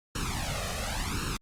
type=noise with flanger; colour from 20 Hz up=pink; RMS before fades=-32 dBFS; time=0.15-1.37 s; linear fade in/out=5 ms; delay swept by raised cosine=0.72 to 1.64 ms; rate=0.92 Hz; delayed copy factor=+0.95; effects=low-pass 10000 Hz 12 dB/octave + Opus 48 kbps